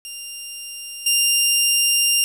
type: tone with level steps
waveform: 15% pulse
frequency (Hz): 2794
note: F7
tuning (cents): 0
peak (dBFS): -24 / -8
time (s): 0.05-2.24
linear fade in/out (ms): 0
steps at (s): 1.06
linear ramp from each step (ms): 5
effects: 8-bit